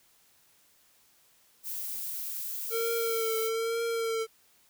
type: noise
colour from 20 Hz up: violet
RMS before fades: -36 dBFS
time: 1.63-3.51 s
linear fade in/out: 50 ms
type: tone with vibrato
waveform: square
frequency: 454.2 Hz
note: A#4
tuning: 45 cents flat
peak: -29 dBFS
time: 2.7-4.27 s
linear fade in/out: 50 ms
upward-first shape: triangle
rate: 1.1 Hz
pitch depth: 38 cents each way
effects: white hiss -64 dBFS RMS until 4.69 s